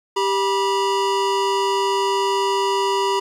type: tone pair together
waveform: square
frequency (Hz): 393.7 / 970.5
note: G4 / B5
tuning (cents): +8 / -31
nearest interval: octave + major third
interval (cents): 1561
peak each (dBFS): -21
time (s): 0.16-3.2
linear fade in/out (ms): 10
effects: low-pass 7000 Hz 12 dB/octave + 8-bit